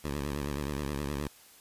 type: tone with vibrato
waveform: 10% pulse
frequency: 71.6 Hz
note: D2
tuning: 43 cents flat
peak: -24 dBFS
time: 0.04-1.28 s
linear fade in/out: 5 ms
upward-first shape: sine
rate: 9.5 Hz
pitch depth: 100 cents each way
effects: white hiss -56 dBFS RMS until 1.6 s + resampled to 32000 Hz